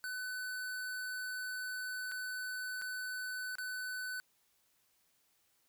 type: tone with dropouts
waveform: square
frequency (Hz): 1504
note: F#6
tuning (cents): +28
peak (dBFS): -39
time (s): 0.04-4.2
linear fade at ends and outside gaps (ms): 0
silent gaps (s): 2.115-2.119 / 2.815-2.82 / 3.554-3.584
effects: white hiss -74 dBFS RMS until 5.68 s